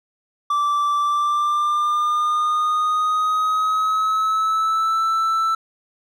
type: tone with pitch glide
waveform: triangle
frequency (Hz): 1167 to 1325.1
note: D6 to E6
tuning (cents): -11 to +9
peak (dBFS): -15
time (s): 0.5-5.55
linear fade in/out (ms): 5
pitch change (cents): +220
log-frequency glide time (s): 0.99-5.02
effects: none